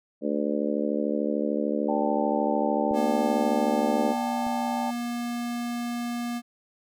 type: harmonic tone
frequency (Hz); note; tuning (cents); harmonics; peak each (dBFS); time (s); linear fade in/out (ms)
73.42; D2; 0; 3 / 4 / 5 / 6 / 7 / 8; -29 / -29 / -34 / -33 / -31 / -33; 0.21-4.15; 50
type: chord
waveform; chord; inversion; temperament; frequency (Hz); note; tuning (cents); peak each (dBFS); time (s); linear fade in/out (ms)
sine; D suspended fourth; none; just; 587.3 / 783.1 / 881; D5 / G5 / A5; 0 / -2 / +2; -36 / -30 / -32; 1.88-4.91; 10
type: clicks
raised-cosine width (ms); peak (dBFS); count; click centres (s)
3; -28 / -31; 2; 2.912 / 4.467
type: tone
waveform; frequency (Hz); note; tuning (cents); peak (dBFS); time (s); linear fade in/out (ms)
square; 239; A#3; +43; -29; 2.93-6.42; 50
effects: none